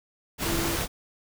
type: tone in noise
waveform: sine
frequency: 334.6 Hz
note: E4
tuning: 26 cents sharp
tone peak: -30 dBFS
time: 0.43-0.79 s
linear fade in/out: 50 ms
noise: pink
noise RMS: -28 dBFS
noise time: 0.38-0.88 s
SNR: -5 dB
effects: none